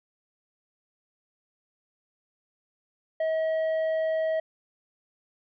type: tone with tanh clipping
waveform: triangle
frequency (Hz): 639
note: D#5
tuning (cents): +46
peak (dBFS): -25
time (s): 3.2-4.4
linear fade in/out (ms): 5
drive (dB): 10
effects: none